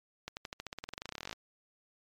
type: accelerating click train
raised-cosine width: 0.2 ms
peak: -22 dBFS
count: 25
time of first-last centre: 0.28-1.329 s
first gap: 89 ms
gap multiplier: 0.93
effects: MP3 96 kbps